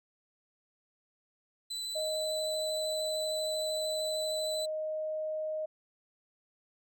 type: tone with vibrato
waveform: 35% pulse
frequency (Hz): 3998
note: B7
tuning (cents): +20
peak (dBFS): -34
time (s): 1.7-4.66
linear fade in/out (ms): 10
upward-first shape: sine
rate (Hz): 13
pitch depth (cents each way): 13
type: tone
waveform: sine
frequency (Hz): 622.3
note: D#5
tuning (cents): 0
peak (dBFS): -32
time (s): 1.95-5.66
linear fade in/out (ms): 10
effects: none